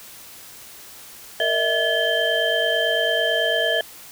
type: tone cluster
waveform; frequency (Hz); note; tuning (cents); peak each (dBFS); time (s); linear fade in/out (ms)
sine; 460.8 / 606 / 655 / 1715 / 3132; A#4 / D#5 / E5 / A6 / G7; -20 / -46 / -11 / -45 / -2; -27 / -27 / -23 / -23 / -24; 1.4-3.81; 2
effects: white hiss -42 dBFS RMS until 4.11 s